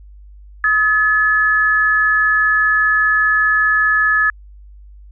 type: tone pair together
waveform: sine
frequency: 1270 / 1715 Hz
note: D#6 / A6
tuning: +35 / -45 cents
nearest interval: perfect fourth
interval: 520 cents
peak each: -18 / -12 dBFS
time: 0.64-4.3 s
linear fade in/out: 2 ms
effects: added 50 Hz sine -37 dBFS peak until 5.11 s